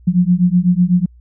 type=beating tone pair; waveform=sine; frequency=174.61 / 182.61 Hz; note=F3 / F#3; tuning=0 / -22 cents; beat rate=8 Hz; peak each=-13 dBFS; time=0.07-1.06 s; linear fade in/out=10 ms; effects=added 60 Hz sine -41 dBFS peak until 1.2 s